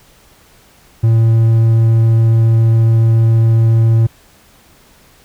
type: tone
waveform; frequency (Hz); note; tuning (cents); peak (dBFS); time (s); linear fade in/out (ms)
triangle; 113.4; A#2; -47; -5; 1.03-4.07; 10
effects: pink hiss -47 dBFS RMS until 5.24 s